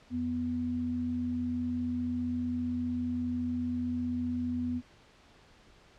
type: tone pair together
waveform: sine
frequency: 87.31 / 246.9 Hz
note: F2 / B3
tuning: 0 / 0 cents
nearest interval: octave + tritone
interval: 1800 cents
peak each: -39 / -30 dBFS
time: 0.1-4.82 s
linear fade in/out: 50 ms
effects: pink hiss -59 dBFS RMS until 5.98 s + low-pass 5000 Hz 12 dB/octave